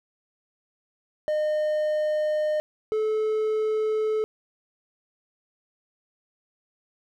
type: tone pair in turn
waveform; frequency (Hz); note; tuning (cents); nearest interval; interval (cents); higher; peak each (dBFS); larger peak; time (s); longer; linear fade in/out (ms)
triangle; 610 / 433.3; D#5 / A4; -34 / -27; tritone; 593; first; -20; neither; 1.28-2.6 / 2.92-4.24; neither; 0
effects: none